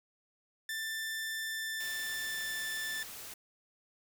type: tone with pitch glide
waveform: sawtooth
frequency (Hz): 1775 to 1763.8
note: A6 to A6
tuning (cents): +15 to +4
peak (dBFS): -32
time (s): 0.69-3.03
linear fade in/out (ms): 2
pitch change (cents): -11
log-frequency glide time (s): 1.48-2.67
type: noise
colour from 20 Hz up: white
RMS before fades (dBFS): -46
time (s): 1.8-3.34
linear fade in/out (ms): 5
effects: none